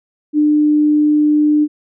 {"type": "tone", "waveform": "sine", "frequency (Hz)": 299.7, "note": "D4", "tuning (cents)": 35, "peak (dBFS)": -9, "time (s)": [0.33, 1.68], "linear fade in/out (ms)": 50, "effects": []}